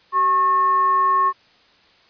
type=tone with frequency modulation; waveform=sine; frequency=1090 Hz; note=C#6; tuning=29 cents flat; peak=-14 dBFS; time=0.12-1.33 s; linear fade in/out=50 ms; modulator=705 Hz; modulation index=0.25; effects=white hiss -54 dBFS RMS until 2.09 s + resampled to 11025 Hz